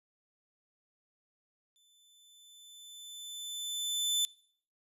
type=tone with exponential growth; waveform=sawtooth; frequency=3520 Hz; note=A7; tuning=in tune; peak=-23 dBFS; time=1.76-4.25 s; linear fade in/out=0 ms; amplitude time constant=540 ms; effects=noise-tail reverb RT60 0.6 s tail -24 dB re dry + resampled to 32000 Hz